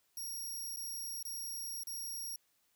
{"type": "tone with dropouts", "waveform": "5% pulse", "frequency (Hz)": 5610, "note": "F8", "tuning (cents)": 7, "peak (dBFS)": -34, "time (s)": [0.17, 2.36], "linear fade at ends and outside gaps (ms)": 2, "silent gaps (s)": [[0.762, 0.77], [1.228, 1.251], [1.835, 1.87]], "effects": ["white hiss -75 dBFS RMS until 2.75 s"]}